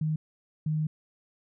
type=tone pair in turn; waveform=sine; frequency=155.56 / 154.68 Hz; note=D#3 / D#3; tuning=0 / -10 cents; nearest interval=unison; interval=10 cents; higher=first; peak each=-25 dBFS; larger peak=neither; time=0.01-0.16 / 0.66-0.87 s; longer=second; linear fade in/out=5 ms; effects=none